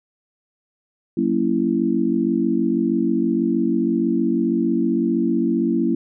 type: chord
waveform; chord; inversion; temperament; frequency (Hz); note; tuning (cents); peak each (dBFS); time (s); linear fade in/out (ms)
sine; F# dominant seventh; none; just; 185 / 231.2 / 277.5 / 333; F#3 / A#3 / C#4 / E4; 0 / -14 / +2 / +18; -25 / -21 / -23 / -21; 1.17-5.95; 5
effects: none